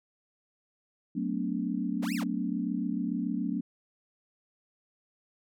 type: chord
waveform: sine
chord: B minor seventh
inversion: second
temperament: equal with one note detuned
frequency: 185 / 220 / 246.9 / 287 Hz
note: F#3 / A3 / B3 / D4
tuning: 0 / 0 / 0 / -40 cents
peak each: -34 dBFS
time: 1.15-3.61 s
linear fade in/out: 10 ms
type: linear two-way sweep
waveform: sawtooth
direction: up then down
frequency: 270 to 2818 to 270 Hz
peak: -34 dBFS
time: 2.02-2.24 s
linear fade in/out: 10 ms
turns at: 2.14 s
effects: none